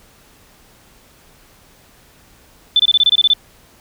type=tone bursts; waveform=sine; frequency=3520 Hz; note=A7; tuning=in tune; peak=-8 dBFS; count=10; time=2.76-3.335 s; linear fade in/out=2 ms; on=35 ms; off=25 ms; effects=pink hiss -49 dBFS RMS until 3.8 s